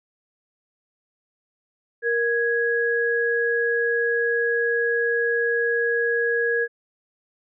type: tone pair together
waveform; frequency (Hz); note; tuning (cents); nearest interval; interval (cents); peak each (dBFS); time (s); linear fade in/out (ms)
sine; 468.6 / 1661.2; A#4 / G#6; +9 / 0; octave + minor seventh; 2191; -22; 2.02-6.68; 50
effects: none